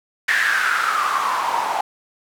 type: noise with band-pass filter sweep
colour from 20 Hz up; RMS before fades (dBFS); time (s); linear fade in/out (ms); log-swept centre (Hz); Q
white; -20; 0.28-1.81; 5; 1800 to 820; 7.1
effects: none